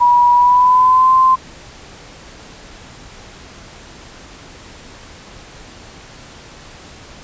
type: tone with pitch glide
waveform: sine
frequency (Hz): 970 to 1039.6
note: B5 to C6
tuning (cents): -31 to -11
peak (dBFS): -7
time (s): 0-1.36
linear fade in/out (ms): 20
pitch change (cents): +120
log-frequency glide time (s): 0.33-1.13
effects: pink hiss -38 dBFS RMS until 7.23 s + resampled to 16000 Hz